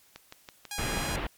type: click train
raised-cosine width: 0.2 ms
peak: -25 dBFS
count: 4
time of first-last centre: 0.16-0.653 s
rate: 6.09 Hz
type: tone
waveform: 5% pulse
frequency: 820 Hz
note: G#5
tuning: 22 cents flat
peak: -22 dBFS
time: 0.71-1.16 s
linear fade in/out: 2 ms
type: low-pass noise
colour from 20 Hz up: pink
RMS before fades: -32 dBFS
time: 0.78-1.27 s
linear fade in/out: 5 ms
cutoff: 3100 Hz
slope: 24 dB/octave
effects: white hiss -61 dBFS RMS until 1.37 s + MP3 96 kbps